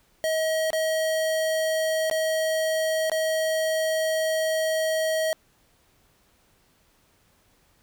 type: tone with dropouts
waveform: square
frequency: 636 Hz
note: D#5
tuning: 38 cents sharp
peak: -23 dBFS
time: 0.24-5.33 s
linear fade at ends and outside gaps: 0 ms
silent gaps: 0.704-0.731 / 2.099-2.112 / 3.098-3.117 s
effects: pink hiss -63 dBFS RMS until 7.82 s